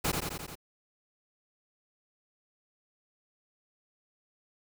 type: noise with echo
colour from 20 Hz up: pink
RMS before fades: -29 dBFS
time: 0.04-0.12 s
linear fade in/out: 10 ms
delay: 87 ms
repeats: 5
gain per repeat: -3 dB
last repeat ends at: 0.555 s
effects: none